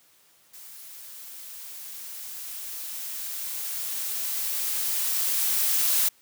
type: noise with level ramp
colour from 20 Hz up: blue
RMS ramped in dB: -45 to -22 dBFS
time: 0.53-6.09 s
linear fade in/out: 10 ms
effects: white hiss -60 dBFS RMS until 6.21 s + high-pass 80 Hz 12 dB/octave